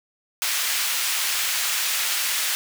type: high-pass noise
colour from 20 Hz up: pink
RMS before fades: -24 dBFS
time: 0.42-2.55 s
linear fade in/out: 0 ms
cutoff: 1900 Hz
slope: 12 dB/octave
effects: none